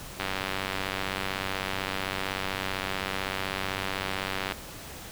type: click train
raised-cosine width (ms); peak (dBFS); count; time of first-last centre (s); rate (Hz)
0.3; -13; 415; 0.2-4.522; 95.8
effects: pink hiss -42 dBFS RMS until 5.11 s